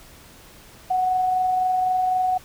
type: tone with amplitude modulation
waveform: sine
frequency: 740 Hz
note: F#5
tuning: in tune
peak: -17 dBFS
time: 0.9-2.38 s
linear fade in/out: 10 ms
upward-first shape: sine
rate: 23.9 Hz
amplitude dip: 25%
effects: pink hiss -47 dBFS RMS until 2.44 s